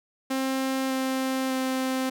sawtooth tone with pitch steps, 265 / 263 / 261 Hz, C4 / C4 / C4, +22 / +9 / -4 cents, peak -21 dBFS, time 0.3-2.1 s, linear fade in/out 10 ms, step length 600 ms, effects none

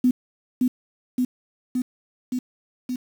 sine tone with echo, 251 Hz, B3, 28 cents sharp, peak -14 dBFS, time 0.04-0.11 s, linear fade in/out 5 ms, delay 570 ms, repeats 5, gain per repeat -2 dB, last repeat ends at 2.96 s, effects 7-bit

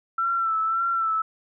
sine tone with vibrato, 1338 Hz, E6, 25 cents sharp, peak -21 dBFS, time 0.18-1.22 s, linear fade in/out 5 ms, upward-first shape sine, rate 1.8 Hz, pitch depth 40 cents each way, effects none

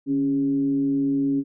sine tone with frequency modulation, 277.2 Hz, C#4, in tune, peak -19 dBFS, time 0.06-1.44 s, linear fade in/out 50 ms, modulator 130 Hz, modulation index 0.33, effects none

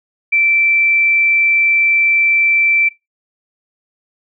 sine tone, 2336 Hz, D7, 10 cents flat, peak -10 dBFS, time 0.32-2.89 s, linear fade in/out 10 ms, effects noise-tail reverb RT60 0.2 s tail -21 dB re dry

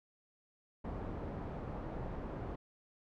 pink low-pass noise, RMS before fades -42 dBFS, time 0.84-2.56 s, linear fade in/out 10 ms, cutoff 840 Hz, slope 12 dB/octave, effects none

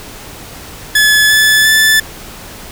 sawtooth tone with pitch steps, 1715 / 1732.9 / 1751 Hz, A6 / A6 / A6, -45 / -27 / -9 cents, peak -3 dBFS, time 0.95-2 s, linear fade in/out 5 ms, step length 350 ms, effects pink hiss -31 dBFS RMS until 2.71 s

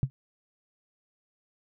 sine tone with exponential decay, 132.4 Hz, C3, 21 cents sharp, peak -17 dBFS, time 0.03-0.1 s, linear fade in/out 0 ms, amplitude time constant 15 ms, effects none

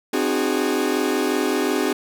40% pulse chord, Ab dominant seventh, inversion first, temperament equal with one note detuned, 261.6 / 304.5 / 370 / 415.3 Hz, C4 / Eb4 / Gb4 / Ab4, 0 / -37 / 0 / 0 cents, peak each -24 dBFS, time 0.13-1.93 s, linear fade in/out 5 ms, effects none

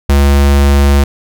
square tone, 70.3 Hz, C#2, 25 cents sharp, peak -6 dBFS, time 0.09-1.04 s, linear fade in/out 5 ms, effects none

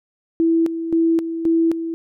sine tone with tremolo, 329.6 Hz, E4, in tune, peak -13 dBFS, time 0.4-1.94 s, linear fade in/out 0 ms, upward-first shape square, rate 1.9 Hz, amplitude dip 65%, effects none

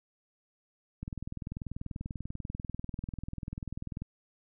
click train, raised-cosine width 5 ms, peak -25 dBFS, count 62, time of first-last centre 1.03-4.02 s, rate 20.4 Hz, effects none

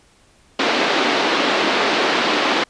pink band-pass noise, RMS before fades -18 dBFS, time 0.59-2.64 s, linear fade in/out 5 ms, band 270 to 4300 Hz, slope 24 dB/octave, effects pink hiss -54 dBFS RMS until 2.69 s + resampled to 22050 Hz

